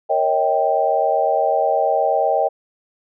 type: chord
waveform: sine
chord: Eb dominant seventh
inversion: second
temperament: equal with one note detuned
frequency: 466.2 / 554.4 / 633.9 / 784 Hz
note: Bb4 / Db5 / Eb5 / G5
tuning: 0 / 0 / +32 / 0 cents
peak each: -24 / -21 / -19 / -19 dBFS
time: 0.09-2.49 s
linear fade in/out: 20 ms
effects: none